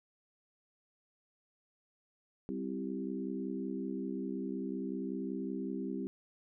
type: harmonic tone with a mistuned harmonic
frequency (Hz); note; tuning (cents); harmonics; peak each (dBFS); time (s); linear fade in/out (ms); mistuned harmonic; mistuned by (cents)
65.41; C2; 0; 3 / 4 / 5 / 6; -40 / -39 / -42 / -43; 2.49-6.07; 0; 5; +26
effects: none